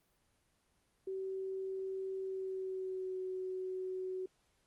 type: tone with pitch glide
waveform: sine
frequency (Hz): 382.1 to 372.9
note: G4 to F#4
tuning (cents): -44 to +14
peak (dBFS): -37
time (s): 1.07-4.26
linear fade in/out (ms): 5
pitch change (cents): -42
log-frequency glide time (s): 2.2-3.18
effects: pink hiss -75 dBFS RMS until 4.66 s + Opus 24 kbps